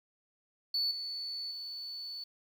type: tone with level steps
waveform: sine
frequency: 4459 Hz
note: C#8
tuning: 9 cents sharp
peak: -27 / -36 / -39 dBFS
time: 0.74-2.24 s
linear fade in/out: 5 ms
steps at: 0.91 / 1.51 s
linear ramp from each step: 2 ms
effects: tanh soft clip ceiling -26 dBFS + 10-bit